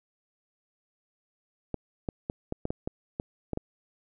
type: clicks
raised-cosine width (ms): 2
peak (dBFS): -17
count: 10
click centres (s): 1.743 / 2.088 / 2.299 / 2.524 / 2.654 / 2.705 / 2.875 / 3.199 / 3.533 / 3.574
effects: none